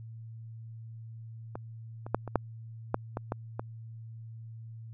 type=clicks; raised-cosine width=1 ms; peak=-23 / -27 / -11 / -25 / -10 / -12 / -19 / -17 / -20 dBFS; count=9; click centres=1.555 / 2.065 / 2.146 / 2.277 / 2.357 / 2.944 / 3.171 / 3.321 / 3.595 s; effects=added 113 Hz sine -42 dBFS peak until 4.93 s